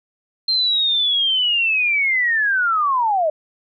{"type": "linear sweep", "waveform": "sine", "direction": "down", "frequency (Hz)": [4179, 596], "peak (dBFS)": -15, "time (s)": [0.48, 3.3], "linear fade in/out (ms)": 5, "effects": []}